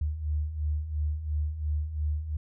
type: beating tone pair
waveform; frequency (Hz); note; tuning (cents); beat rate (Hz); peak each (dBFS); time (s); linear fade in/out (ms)
sine; 73.5 / 76.4; D2 / D#2; +2 / -31; 2.9; -34 / -28; 0.01-2.37; 5
effects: none